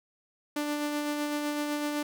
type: tone with tremolo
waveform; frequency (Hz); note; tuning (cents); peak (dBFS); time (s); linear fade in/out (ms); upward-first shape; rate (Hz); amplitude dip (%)
sawtooth; 295; D4; +8; -24; 0.56-2.03; 5; sine; 7.9; 30
effects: none